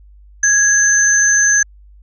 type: tone pair together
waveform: sine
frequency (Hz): 1661.2 / 6214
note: G#6 / G8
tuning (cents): 0 / -16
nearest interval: octave + major seventh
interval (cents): 2284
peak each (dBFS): -12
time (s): 0.43-1.63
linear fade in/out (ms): 5
effects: added 50 Hz sine -40 dBFS peak until 2.02 s